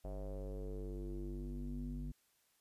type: tone with low-pass filter sweep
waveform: square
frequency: 49 Hz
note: G1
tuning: in tune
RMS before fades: -43 dBFS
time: 0.04-2.12 s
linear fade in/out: 10 ms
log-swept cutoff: 640 to 210 Hz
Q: 4.4
effects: white hiss -75 dBFS RMS until 2.6 s + resampled to 32000 Hz